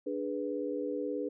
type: chord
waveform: sine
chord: G# diminished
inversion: second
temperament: equal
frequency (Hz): 293.7 / 415.3 / 493.9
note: D4 / G#4 / B4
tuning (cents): 0 / 0 / 0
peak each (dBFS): -36 / -37 / -36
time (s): 0.06-1.29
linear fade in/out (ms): 10
effects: none